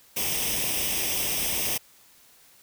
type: noise with comb filter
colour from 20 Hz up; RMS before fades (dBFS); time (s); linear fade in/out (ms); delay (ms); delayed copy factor
white; -27; 0.16-1.78; 10; 0.35; +0.7
effects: white hiss -56 dBFS RMS until 2.62 s